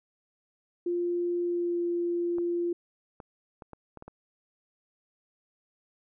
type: tone with pitch glide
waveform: sine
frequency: 349.2 to 346 Hz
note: F4 to F4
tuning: 0 to -16 cents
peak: -26 dBFS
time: 0.86-2.73 s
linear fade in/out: 5 ms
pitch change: -16 cents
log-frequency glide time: 1.42-1.81 s
type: clicks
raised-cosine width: 1 ms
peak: -29 dBFS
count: 7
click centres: 2.384 / 3.202 / 3.622 / 3.733 / 3.973 / 4.024 / 4.08 s
effects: none